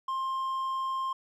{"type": "tone with hard clipping", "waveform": "sine", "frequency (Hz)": 1058, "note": "C6", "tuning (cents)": 19, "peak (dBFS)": -30, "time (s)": [0.08, 1.13], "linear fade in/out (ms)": 5, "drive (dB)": 3, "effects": []}